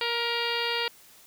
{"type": "harmonic tone with a mistuned harmonic", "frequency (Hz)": 469.7, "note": "A#4", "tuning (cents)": 13, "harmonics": [1, 2, 3, 4, 5, 6, 7, 8, 9, 10], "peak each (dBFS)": [-33, -34, -36, -35, -35, -33, -37, -37, -39, -37], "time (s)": [0.01, 0.88], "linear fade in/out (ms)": 2, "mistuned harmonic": 4, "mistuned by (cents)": 20, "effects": ["white hiss -54 dBFS RMS until 1.26 s"]}